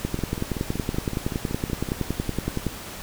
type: two click trains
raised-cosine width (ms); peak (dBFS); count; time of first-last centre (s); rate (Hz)
3; -11 / -16; 29 / 10; 0.05-2.667 / 0.19-1.888; 10.7 / 5.3
effects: pink hiss -37 dBFS RMS until 3.02 s